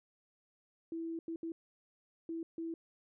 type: tone bursts at uneven times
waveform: sine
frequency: 329.6 Hz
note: E4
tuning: in tune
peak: -37 dBFS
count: 5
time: 0.92-1.19 / 1.28-1.36 / 1.43-1.52 / 2.29-2.43 / 2.58-2.74 s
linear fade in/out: 2 ms
effects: none